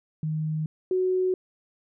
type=tone pair in turn; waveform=sine; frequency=155.7 / 370.3 Hz; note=D#3 / F#4; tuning=+2 / +1 cents; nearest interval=octave + minor third; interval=1499 cents; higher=second; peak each=-25 / -21 dBFS; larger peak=second; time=0.23-0.66 / 0.91-1.34 s; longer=neither; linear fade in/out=2 ms; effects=none